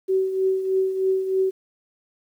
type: tone with tremolo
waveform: sine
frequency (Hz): 380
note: F#4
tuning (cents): +46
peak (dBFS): -16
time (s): 0.08-1.51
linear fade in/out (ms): 20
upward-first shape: triangle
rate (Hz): 3.2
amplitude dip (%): 65
effects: 9-bit